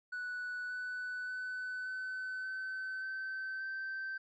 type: tone with pitch steps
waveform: triangle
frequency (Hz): 1480 / 1492 / 1504.1 / 1516.3 / 1528.7 / 1541.1 / 1553.6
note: F#6 / F#6 / F#6 / F#6 / G6 / G6 / G6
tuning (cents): 0 / +14 / +28 / +42 / -44 / -30 / -16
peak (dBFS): -35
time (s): 0.12-4.18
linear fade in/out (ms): 10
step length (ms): 580
effects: tanh soft clip ceiling -32 dBFS + resampled to 16000 Hz